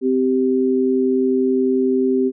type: tone pair together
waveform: sine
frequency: 258.7 / 390 Hz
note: C4 / G4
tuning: -19 / -9 cents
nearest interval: perfect fifth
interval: 710 cents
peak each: -17 dBFS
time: 0.01-2.32 s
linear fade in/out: 50 ms
effects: none